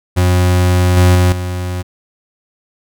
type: tone with level steps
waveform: 40% pulse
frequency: 90 Hz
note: F#2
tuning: 47 cents flat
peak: -8 / -5 / -7 / -17 dBFS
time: 0.16-1.83 s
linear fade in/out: 20 ms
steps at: 0.97 / 1.15 / 1.32 s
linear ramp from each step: 2 ms
effects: none